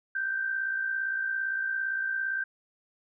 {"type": "tone pair together", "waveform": "sine", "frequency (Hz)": [1510.4, 1568], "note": ["F#6", "G6"], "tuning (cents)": [35, 0], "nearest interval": "minor second", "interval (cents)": 65, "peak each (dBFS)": [-37, -28], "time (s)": [0.15, 2.44], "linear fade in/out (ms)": 5, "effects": []}